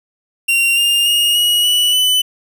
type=tone with pitch steps; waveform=45% pulse; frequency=2760 / 2807 / 2854 / 2902 / 2951 / 3001 Hz; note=F7 / F7 / F7 / F#7 / F#7 / F#7; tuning=-21 / +8 / +37 / -34 / -5 / +24 cents; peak=-11 dBFS; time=0.48-2.22 s; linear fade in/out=10 ms; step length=290 ms; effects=none